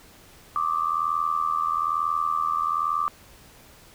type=tone with amplitude modulation; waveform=sine; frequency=1178 Hz; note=D6; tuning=5 cents sharp; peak=-18 dBFS; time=0.56-3.08 s; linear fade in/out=0 ms; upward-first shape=sine; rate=81.1 Hz; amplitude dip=90%; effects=pink hiss -51 dBFS RMS until 3.94 s